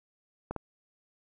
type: clicks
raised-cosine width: 1 ms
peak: -20 dBFS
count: 2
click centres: 0.51 / 0.563 s
effects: none